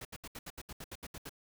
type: noise bursts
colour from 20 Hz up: pink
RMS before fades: -45 dBFS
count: 12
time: 0.01-1.294 s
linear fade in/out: 5 ms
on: 41 ms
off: 72 ms
effects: none